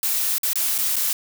blue noise with dropouts, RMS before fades -22 dBFS, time 0.03-1.13 s, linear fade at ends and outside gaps 1 ms, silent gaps 0.382-0.432 / 0.532-0.556 / 0.78-0.786 / 0.957-0.965 s, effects none

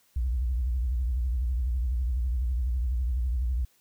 sine tone with vibrato, 61.74 Hz, B1, in tune, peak -23 dBFS, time 0.16-3.65 s, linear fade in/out 5 ms, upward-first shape sine, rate 12 Hz, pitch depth 170 cents each way, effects tanh soft clip ceiling -21 dBFS + white hiss -65 dBFS RMS until 3.8 s

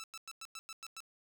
10% pulse tone bursts, 1318.5 Hz, E6, in tune, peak -36 dBFS, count 8, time 0-1.004 s, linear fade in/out 0 ms, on 38 ms, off 100 ms, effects none

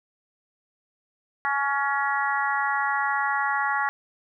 harmonic tone with a mistuned harmonic, 280.3 Hz, C#4, 19 cents sharp, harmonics 3 / 4 / 5 / 6 / 7, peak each -27 / -28 / -29 / -30 / -30 dBFS, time 1.45-3.89 s, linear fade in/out 0 ms, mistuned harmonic 7, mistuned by -27 cents, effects none

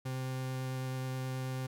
40% pulse tone with vibrato, 130 Hz, C3, 11 cents flat, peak -34 dBFS, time 0.05-1.67 s, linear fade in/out 10 ms, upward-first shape triangle, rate 9.2 Hz, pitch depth 8 cents each way, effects none

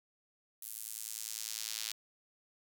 sawtooth tone with high-pass filter sweep, 110 Hz, A2, in tune, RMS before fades -42 dBFS, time 0.62-1.92 s, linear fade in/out 5 ms, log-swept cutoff 11000 to 4000 Hz, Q 1.1, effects none

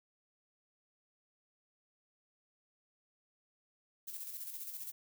violet noise with tremolo, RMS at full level -43 dBFS, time 4.07-4.92 s, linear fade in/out 10 ms, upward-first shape square, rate 15 Hz, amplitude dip 45%, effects none

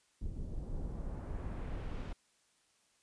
brown noise with low-pass filter sweep, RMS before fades -40 dBFS, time 0.21-2.13 s, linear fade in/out 5 ms, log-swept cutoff 280 to 4700 Hz, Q 0.77, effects white hiss -72 dBFS RMS until 3.02 s + resampled to 22050 Hz

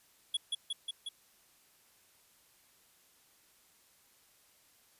square tone with echo, 3362 Hz, G#7, 20 cents sharp, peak -30 dBFS, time 0.34-0.37 s, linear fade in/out 5 ms, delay 180 ms, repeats 4, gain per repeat -2 dB, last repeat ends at 1.09 s, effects white hiss -66 dBFS RMS until 4.99 s + resampled to 32000 Hz

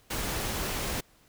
pink noise, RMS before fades -32 dBFS, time 0.1-1.01 s, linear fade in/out 10 ms, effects pink hiss -62 dBFS RMS until 1.28 s

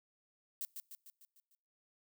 violet noise with echo, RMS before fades -40 dBFS, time 0.61-0.65 s, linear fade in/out 0 ms, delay 150 ms, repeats 6, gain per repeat -5 dB, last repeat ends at 1.55 s, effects noise-tail reverb RT60 0.7 s tail -26 dB re dry

